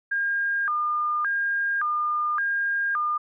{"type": "tone with vibrato", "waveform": "sine", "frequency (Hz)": 1396.9, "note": "F6", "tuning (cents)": 0, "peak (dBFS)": -22, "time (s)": [0.11, 3.18], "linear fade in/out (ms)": 10, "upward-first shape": "square", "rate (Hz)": 0.88, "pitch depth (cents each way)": 250, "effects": []}